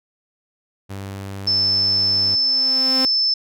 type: tone with pitch glide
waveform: sawtooth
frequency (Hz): 98 to 98.85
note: G2 to G2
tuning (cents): 0 to +15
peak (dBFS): -25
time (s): 0.89-2.36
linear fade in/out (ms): 20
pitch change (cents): +15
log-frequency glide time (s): 1.35-1.83
type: tone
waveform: sine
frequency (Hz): 5274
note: E8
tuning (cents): 0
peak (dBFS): -15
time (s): 1.47-3.34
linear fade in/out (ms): 5
type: tone with exponential growth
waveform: sawtooth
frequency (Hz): 261.6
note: C4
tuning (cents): 0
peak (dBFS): -16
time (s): 1.85-3.05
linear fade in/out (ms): 0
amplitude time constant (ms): 260
effects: none